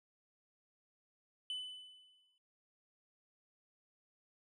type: tone with exponential decay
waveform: triangle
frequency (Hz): 3006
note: F#7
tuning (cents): +27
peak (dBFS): -35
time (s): 1.5-2.38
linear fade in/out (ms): 1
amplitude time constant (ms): 190
effects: noise-tail reverb RT60 0.6 s tail -20 dB re dry + resampled to 22050 Hz